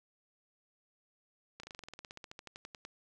slowing click train, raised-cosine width 0.2 ms, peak -29 dBFS, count 21, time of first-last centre 1.6-2.851 s, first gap 34 ms, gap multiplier 1.06, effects none

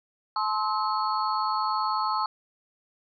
sine tone cluster, 860 / 1049 / 1291 / 4365 Hz, A5 / C6 / E6 / C#8, -40 / +4 / -37 / -28 cents, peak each -29 / -28 / -29 / -36 dBFS, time 0.36-2.26 s, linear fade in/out 2 ms, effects none

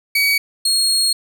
30% pulse tone pair in turn, 2264 / 4284 Hz, C#7 / C8, +36 / +40 cents, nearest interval major seventh, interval 1104 cents, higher second, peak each -11 dBFS, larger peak neither, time 0.15-0.38 / 0.65-1.13 s, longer second, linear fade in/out 5 ms, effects none

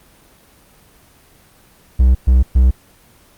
triangle tone bursts, 63.3 Hz, B1, 43 cents sharp, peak -5 dBFS, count 3, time 1.99-2.71 s, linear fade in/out 10 ms, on 160 ms, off 120 ms, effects pink hiss -49 dBFS RMS until 3.37 s + Opus 24 kbps

